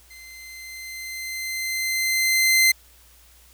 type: tone with level ramp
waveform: sawtooth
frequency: 2073 Hz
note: C7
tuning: 17 cents flat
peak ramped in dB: -39 to -10 dBFS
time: 0.1-2.72 s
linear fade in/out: 10 ms
effects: added 60 Hz sine -54 dBFS peak until 3.53 s + white hiss -54 dBFS RMS until 3.53 s